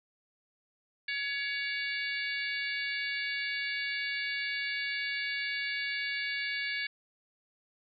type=harmonic tone with a mistuned harmonic; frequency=562 Hz; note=C#5; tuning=24 cents sharp; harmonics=3 / 4 / 5 / 6 / 7 / 8; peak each=-36 / -35 / -42 / -44 / -45 / -42 dBFS; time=1.08-6.87 s; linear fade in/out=5 ms; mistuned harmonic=6; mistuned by=+66 cents; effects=none